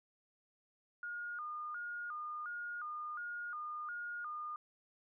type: tone with vibrato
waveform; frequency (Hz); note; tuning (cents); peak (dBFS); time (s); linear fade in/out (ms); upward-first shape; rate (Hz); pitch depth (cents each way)
sine; 1318.5; E6; 0; -40; 1.03-4.56; 2; square; 1.4; 140
effects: none